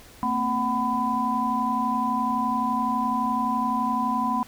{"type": "tone cluster", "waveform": "sine", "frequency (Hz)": [226.3, 258.1, 749, 1002], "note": ["A3", "C4", "F#5", "B5"], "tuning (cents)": [49, -23, 21, 25], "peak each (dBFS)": [-28, -30, -31, -24], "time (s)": [0.23, 4.43], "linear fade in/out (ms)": 0, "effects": ["pink hiss -49 dBFS RMS until 4.47 s"]}